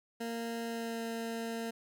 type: tone with pitch glide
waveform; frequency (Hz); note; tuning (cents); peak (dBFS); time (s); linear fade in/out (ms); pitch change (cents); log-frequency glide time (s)
20% pulse; 231.2 to 228.7; A#3 to A#3; -14 to -33; -31; 0.2-1.71; 10; -19; 0.65-1.03
effects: none